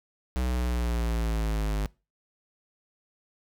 square linear sweep, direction down, 63.2 to 51 Hz, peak -26 dBFS, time 0.36-1.86 s, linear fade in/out 0 ms, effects noise-tail reverb RT60 0.3 s tail -23 dB re dry

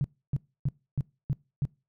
sine tone bursts, 140 Hz, C#3, 18 cents sharp, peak -23 dBFS, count 6, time 0.01-1.652 s, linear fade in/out 0 ms, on 32 ms, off 290 ms, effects noise-tail reverb RT60 0.3 s tail -24 dB re dry

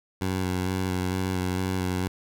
15% pulse tone with vibrato, 92.5 Hz, F#2, in tune, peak -19 dBFS, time 0.21-2.08 s, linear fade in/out 5 ms, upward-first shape square, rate 2.2 Hz, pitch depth 18 cents each way, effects none

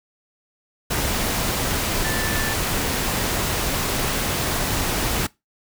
sine tone in noise, 1760 Hz, A6, in tune, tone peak -28 dBFS, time 2.04-2.54 s, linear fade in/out 10 ms, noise pink, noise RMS -23 dBFS, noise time 0.9-5.27 s, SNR -8 dB, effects noise-tail reverb RT60 0.2 s tail -21 dB re dry

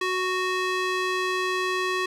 square tone with band-pass filter, 369.7 Hz, F#4, 1 cent flat, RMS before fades -26 dBFS, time 0.01-2.06 s, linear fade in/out 5 ms, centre 2000 Hz, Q 0.72, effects none

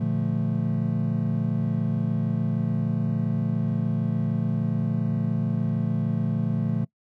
triangle chord, Bb major seventh, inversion none, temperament equal with one note detuned, 116.54 / 146.83 / 173.71 / 220 Hz, Bb2 / D3 / F3 / A3, 0 / 0 / -9 / 0 cents, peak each -26 dBFS, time 0-6.85 s, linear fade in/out 10 ms, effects noise-tail reverb RT60 0.1 s tail -23 dB re dry

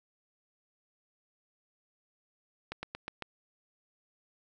slowing click train, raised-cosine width 0.3 ms, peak -21 dBFS, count 5, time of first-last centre 2.72-3.223 s, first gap 110 ms, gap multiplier 1.09, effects none

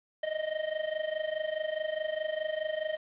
square tone with amplitude modulation, 622.3 Hz, D#5, in tune, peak -28 dBFS, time 0.23-2.97 s, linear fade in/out 5 ms, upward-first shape sine, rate 24.8 Hz, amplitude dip 80%, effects resampled to 8000 Hz + 9-bit

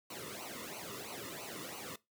pink noise with flanger, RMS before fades -45 dBFS, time 0.1-1.96 s, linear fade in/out 5 ms, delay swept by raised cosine 0.57 to 1.3 ms, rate 3 Hz, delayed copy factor -0.85, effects noise-tail reverb RT60 0.2 s tail -20 dB re dry + high-pass 100 Hz 12 dB/octave

